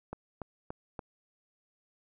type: click train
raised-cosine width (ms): 1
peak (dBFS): -24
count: 4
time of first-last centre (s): 0.13-0.992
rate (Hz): 3.48
effects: none